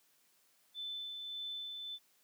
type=tone with tremolo; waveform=sine; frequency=3520 Hz; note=A7; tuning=in tune; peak=-39 dBFS; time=0.74-1.99 s; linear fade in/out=50 ms; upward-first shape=sine; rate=1.7 Hz; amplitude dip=30%; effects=white hiss -71 dBFS RMS until 2.23 s + high-pass 150 Hz 12 dB/octave